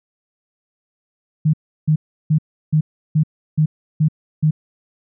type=tone bursts; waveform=sine; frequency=154.4 Hz; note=D#3; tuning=13 cents flat; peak=-11 dBFS; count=8; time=1.45-4.51 s; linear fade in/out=10 ms; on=85 ms; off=340 ms; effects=none